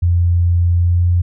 sine tone with pitch glide, 86.8 to 87.96 Hz, F2 to F2, -10 to +13 cents, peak -10 dBFS, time 0.02-1.22 s, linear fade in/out 10 ms, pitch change +23 cents, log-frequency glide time 0.77-1.1 s, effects none

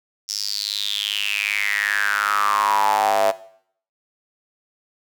square tone with high-pass filter sweep, 51.3 Hz, G#1, 21 cents flat, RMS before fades -21 dBFS, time 0.28-3.32 s, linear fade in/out 20 ms, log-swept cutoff 5500 to 640 Hz, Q 8.2, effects noise-tail reverb RT60 0.6 s tail -17 dB re dry

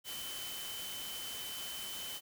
sine tone in noise, 3052 Hz, G7, 47 cents flat, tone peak -44 dBFS, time 0.04-2.21 s, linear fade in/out 50 ms, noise white, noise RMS -44 dBFS, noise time 0.04-2.21 s, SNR -3 dB, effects none

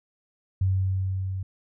sine tone with level ramp, 94.8 Hz, F#2, 43 cents sharp, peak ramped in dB -19 to -28 dBFS, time 0.61-1.43 s, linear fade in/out 5 ms, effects none

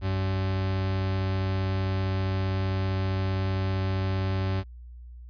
40% pulse tone, 95.3 Hz, G2, 48 cents flat, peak -24 dBFS, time 0.01-4.64 s, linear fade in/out 50 ms, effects added 60 Hz sine -41 dBFS peak until 5.29 s + resampled to 11025 Hz

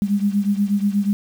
sine beating tone pair, 200 / 208.3 Hz, G3 / G#3, +35 / +5 cents, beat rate 8.3 Hz, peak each -18 / -21 dBFS, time 0.02-1.13 s, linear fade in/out 0 ms, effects 7-bit

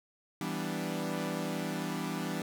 sawtooth chord, E minor seventh, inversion none, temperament equal, 164.81 / 196 / 246.9 / 293.7 Hz, E3 / G3 / B3 / D4, 0 / 0 / 0 / 0 cents, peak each -34 / -34 / -36 / -35 dBFS, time 0.41-2.42 s, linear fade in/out 2 ms, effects none

